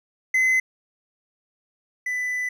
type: tone pair in turn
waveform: triangle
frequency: 2041 / 1994.4 Hz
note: C7 / B6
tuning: -44 / +16 cents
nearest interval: unison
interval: 40 cents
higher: first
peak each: -15 / -22 dBFS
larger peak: first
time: 0.34-0.6 / 2.06-2.49 s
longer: second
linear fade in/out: 5 ms
effects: none